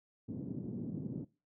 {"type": "band-pass noise", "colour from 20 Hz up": "white", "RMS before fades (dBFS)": -41, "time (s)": [0.28, 1.25], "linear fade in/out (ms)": 10, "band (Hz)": [120, 280], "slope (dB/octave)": 24, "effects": ["noise-tail reverb RT60 0.3 s tail -21 dB re dry"]}